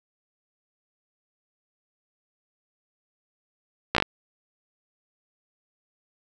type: slowing click train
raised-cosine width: 0.3 ms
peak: -4 dBFS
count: 5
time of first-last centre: 3.95-4.024 s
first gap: 15 ms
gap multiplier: 1.14
effects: none